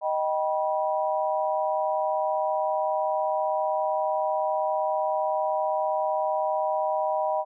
sine chord, Eb augmented, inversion none, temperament just, 622.3 / 777.8 / 972.3 Hz, Eb5 / G5 / B5, 0 / -14 / -27 cents, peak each -26 / -28 / -29 dBFS, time 0.01-7.45 s, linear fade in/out 50 ms, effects none

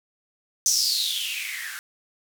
violet noise with band-pass filter sweep, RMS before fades -26 dBFS, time 0.66-1.79 s, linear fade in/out 0 ms, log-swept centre 6100 to 1500 Hz, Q 8.9, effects none

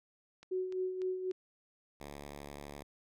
click train, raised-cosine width 0.2 ms, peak -36 dBFS, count 4, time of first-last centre 0.43-1.312 s, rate 3.4 Hz
sine tone with tremolo, 371.1 Hz, F#4, 5 cents sharp, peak -31 dBFS, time 0.51-1.32 s, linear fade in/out 10 ms, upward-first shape sine, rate 4 Hz, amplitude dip 55%
5% pulse tone with vibrato, 71.9 Hz, D2, 36 cents flat, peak -34 dBFS, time 2-2.83 s, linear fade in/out 5 ms, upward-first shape sine, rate 19 Hz, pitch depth 19 cents each way
effects none

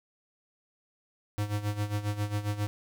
square tone with tremolo, 103.83 Hz, G#2, in tune, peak -27 dBFS, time 1.38-2.67 s, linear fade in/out 0 ms, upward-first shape sine, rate 7.4 Hz, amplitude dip 75%, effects none

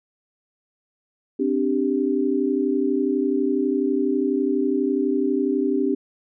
sine chord, C suspended second, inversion none, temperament equal, 261.6 / 293.7 / 392 Hz, C4 / D4 / G4, 0 / 0 / 0 cents, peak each -23 dBFS, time 1.39-5.95 s, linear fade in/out 10 ms, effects none

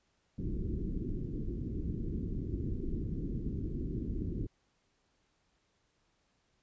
pink low-pass noise, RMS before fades -36 dBFS, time 0.38-4.47 s, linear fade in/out 5 ms, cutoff 380 Hz, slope 48 dB/octave, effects pink hiss -75 dBFS RMS until 6.62 s + resampled to 16000 Hz

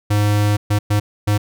square tone bursts at uneven times, 103.83 Hz, G#2, in tune, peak -14 dBFS, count 4, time 0.1-0.57 / 0.7-0.79 / 0.9-1 / 1.27-1.38 s, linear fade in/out 10 ms, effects none

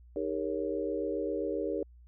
sine chord, Eb dominant seventh, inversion none, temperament equal with one note detuned, 311.1 / 398.8 / 466.2 / 554.4 Hz, Eb4 / G4 / Bb4 / Db5, 0 / +30 / 0 / 0 cents, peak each -36 / -35 / -35 / -37 dBFS, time 0.16-1.83 s, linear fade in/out 2 ms, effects added 60 Hz sine -52 dBFS peak until 2.07 s

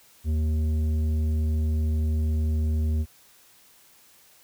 triangle tone with tanh clipping, 77.78 Hz, D#2, in tune, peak -23 dBFS, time 0.24-3.06 s, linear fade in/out 50 ms, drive 13 dB, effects white hiss -56 dBFS RMS until 4.43 s

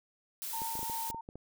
blue noise, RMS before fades -39 dBFS, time 0.42-1.11 s, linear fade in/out 0 ms
sine tone with tremolo, 912 Hz, A#5, 38 cents flat, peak -36 dBFS, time 0.53-1.21 s, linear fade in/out 5 ms, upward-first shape sine, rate 2.8 Hz, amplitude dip 30%
clicks, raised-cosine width 2 ms, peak -31 dBFS, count 9, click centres 0.619 / 0.754 / 0.792 / 0.83 / 0.898 / 1.102 / 1.146 / 1.289 / 1.356 s
effects none

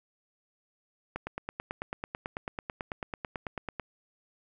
click train, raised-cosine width 0.5 ms, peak -19 dBFS, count 25, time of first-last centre 1.16-3.797 s, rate 9.1 Hz, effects none

